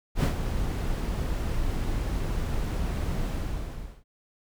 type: noise with ADSR envelope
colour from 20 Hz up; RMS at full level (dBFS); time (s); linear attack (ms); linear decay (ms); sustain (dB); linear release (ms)
brown; -19; 0.15-4.04; 81; 100; -9; 770
effects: none